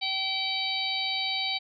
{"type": "harmonic tone with a mistuned harmonic", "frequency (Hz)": 770, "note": "G5", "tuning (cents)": -31, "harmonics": [1, 3, 4, 5, 6], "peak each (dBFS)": [-36, -33, -35, -31, -33], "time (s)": [0.01, 1.59], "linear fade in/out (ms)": 20, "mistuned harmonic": 6, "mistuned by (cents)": -21, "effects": []}